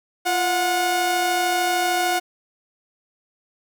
sawtooth tone pair together, 347.5 / 728.3 Hz, F4 / F#5, -9 / -28 cents, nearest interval octave + minor second, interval 1281 cents, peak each -22 / -16 dBFS, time 0.25-2.2 s, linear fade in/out 20 ms, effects none

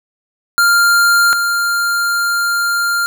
square tone pair in turn, 1396.9 / 1396.9 Hz, F6 / F6, 0 / 0 cents, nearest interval unison, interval 0 cents, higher neither, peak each -9 / -14 dBFS, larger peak first, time 0.58-1.33 / 1.33-3.06 s, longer second, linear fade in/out 0 ms, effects none

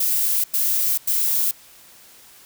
violet noise bursts, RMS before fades -20 dBFS, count 3, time 0-1.512 s, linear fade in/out 5 ms, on 440 ms, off 96 ms, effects white hiss -48 dBFS RMS until 2.45 s

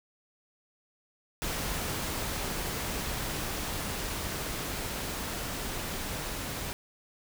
pink noise with level ramp, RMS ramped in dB -33 to -36 dBFS, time 1.42-6.73 s, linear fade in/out 0 ms, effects none

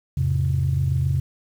sine tone cluster, 86.2 / 107.5 / 134.2 Hz, F2 / A2 / C3, -22 / -40 / +44 cents, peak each -22 / -28 / -20 dBFS, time 0.17-1.2 s, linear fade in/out 5 ms, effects tanh soft clip ceiling -11 dBFS + 8-bit

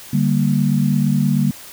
sine chord, G minor, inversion second, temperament equal, 146.83 / 196 / 233.1 Hz, D3 / G3 / Bb3, 0 / 0 / 0 cents, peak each -17 / -18 / -19 dBFS, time 0.13-1.51 s, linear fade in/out 5 ms, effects white hiss -38 dBFS RMS until 1.72 s

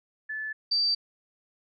sine tone pair in turn, 1738 / 4651 Hz, A6 / D8, -22 / -18 cents, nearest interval octave + perfect fourth, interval 1704 cents, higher second, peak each -31 / -22 dBFS, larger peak second, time 0.29-0.53 / 0.71-0.95 s, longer neither, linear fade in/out 10 ms, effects none

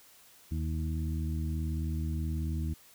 harmonic tone with a mistuned harmonic, 78.6 Hz, D#2, 18 cents sharp, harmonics 1 / 2 / 3 / 4, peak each -31 / -37 / -41 / -43 dBFS, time 0.51-2.74 s, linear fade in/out 10 ms, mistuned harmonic 4, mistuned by +25 cents, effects white hiss -58 dBFS RMS until 2.94 s

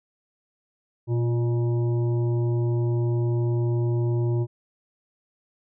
harmonic tone with a mistuned harmonic, 120.1 Hz, B2, 48 cents flat, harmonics 1 / 3 / 5 / 7 / 8, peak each -21 / -28 / -41 / -46 / -46 dBFS, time 1.07-4.47 s, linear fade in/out 50 ms, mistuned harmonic 3, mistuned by -42 cents, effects none

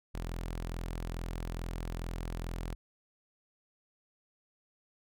sawtooth tone, 42.33 Hz, E1, 47 cents sharp, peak -32 dBFS, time 0.14-2.75 s, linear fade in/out 10 ms, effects none

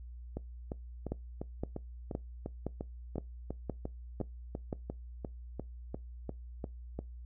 two click trains, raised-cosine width 2 ms, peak -21 / -24 dBFS, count 8 / 20, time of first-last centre 1.12-4.728 / 0.37-6.99 s, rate 1.94 / 2.87 Hz, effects noise-tail reverb RT60 0.2 s tail -22 dB re dry + added 60 Hz sine -44 dBFS peak until 7.25 s

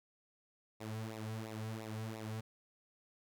sawtooth tone with flanger, 110 Hz, A2, in tune, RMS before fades -43 dBFS, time 0.8-2.41 s, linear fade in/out 10 ms, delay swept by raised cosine 0.63 to 3.43 ms, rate 2.9 Hz, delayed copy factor -0.8, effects none

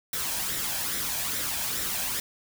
white noise with flanger, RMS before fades -30 dBFS, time 0.13-2.2 s, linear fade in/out 2 ms, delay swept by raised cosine 0.53 to 1.25 ms, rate 2.4 Hz, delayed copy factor +0.5, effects none

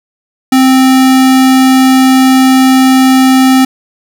square tone, 261.6 Hz, C4, in tune, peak -4 dBFS, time 0.52-3.65 s, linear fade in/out 5 ms, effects none

